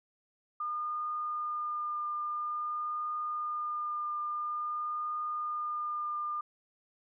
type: tone with vibrato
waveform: sine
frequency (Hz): 1211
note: D#6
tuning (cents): -47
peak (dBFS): -32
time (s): 0.6-6.41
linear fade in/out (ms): 5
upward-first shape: triangle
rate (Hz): 0.49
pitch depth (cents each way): 14
effects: none